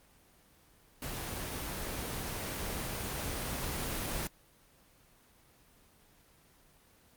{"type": "noise with level ramp", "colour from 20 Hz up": "pink", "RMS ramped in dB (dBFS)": [-39, -35], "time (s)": [1.02, 4.27], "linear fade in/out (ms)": 2, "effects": ["pink hiss -63 dBFS RMS until 7.16 s", "Opus 24 kbps"]}